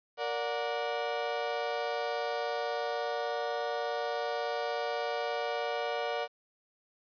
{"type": "chord", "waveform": "35% pulse", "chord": "Bb augmented", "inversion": "none", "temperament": "just", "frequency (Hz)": [466.2, 582.7, 728.4], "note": ["Bb4", "D5", "F#5"], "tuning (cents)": [0, -14, -27], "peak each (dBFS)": -34, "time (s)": [0.17, 6.28], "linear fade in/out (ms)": 50, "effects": ["resampled to 11025 Hz", "10-bit"]}